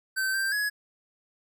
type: tone with pitch steps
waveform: square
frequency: 1544 / 1574 / 1680 Hz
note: G6 / G6 / G#6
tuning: -27 / +7 / +19 cents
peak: -26 dBFS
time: 0.16-0.7 s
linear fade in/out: 20 ms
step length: 180 ms
effects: none